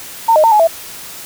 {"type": "tone with pitch steps", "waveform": "sine", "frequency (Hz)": [909, 618, 907, 846, 659], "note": ["A#5", "D#5", "A#5", "G#5", "E5"], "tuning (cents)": [-44, -12, -48, 32, -1], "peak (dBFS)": -6, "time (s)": [0.28, 0.675], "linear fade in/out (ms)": 10, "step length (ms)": 79, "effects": ["white hiss -31 dBFS RMS until 1.25 s"]}